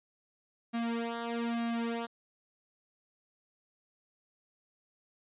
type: tone with flanger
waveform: sawtooth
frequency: 233.1 Hz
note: A#3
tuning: in tune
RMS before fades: -34 dBFS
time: 0.73-2.07 s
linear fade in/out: 20 ms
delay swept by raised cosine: 2 to 3.9 ms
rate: 1.1 Hz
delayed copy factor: -1
effects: resampled to 8000 Hz